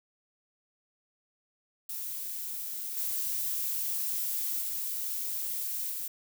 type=noise with level steps; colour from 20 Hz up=violet; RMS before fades=-37 / -32 / -34 / -36 dBFS; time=1.89-6.08 s; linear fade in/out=5 ms; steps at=2.96 / 4.6 / 5.9 s; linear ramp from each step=20 ms; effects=none